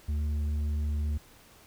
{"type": "tone with tanh clipping", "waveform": "triangle", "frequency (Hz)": 74.7, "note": "D2", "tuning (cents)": 30, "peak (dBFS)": -28, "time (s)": [0.08, 1.18], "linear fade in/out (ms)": 10, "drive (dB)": 10, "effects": ["pink hiss -56 dBFS RMS until 1.66 s"]}